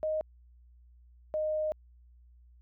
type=tone pair in turn; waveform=sine; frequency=622.3 / 617.3 Hz; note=D#5 / D#5; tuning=0 / -14 cents; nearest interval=unison; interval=14 cents; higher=first; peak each=-28 dBFS; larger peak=neither; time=0.03-0.21 / 1.34-1.72 s; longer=second; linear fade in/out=0 ms; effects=added 60 Hz sine -55 dBFS peak until 2.61 s